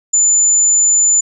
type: tone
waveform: sine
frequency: 7040 Hz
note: A8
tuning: in tune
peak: -8 dBFS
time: 0.13-1.21 s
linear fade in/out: 10 ms
effects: none